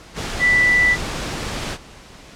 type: tone in noise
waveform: sine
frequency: 1975.5 Hz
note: B6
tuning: in tune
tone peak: -12 dBFS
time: 0.39-0.97 s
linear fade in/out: 50 ms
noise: pink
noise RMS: -26 dBFS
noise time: 0.14-1.78 s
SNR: +11 dB
effects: pink hiss -42 dBFS RMS until 2.35 s + low-pass 7000 Hz 12 dB/octave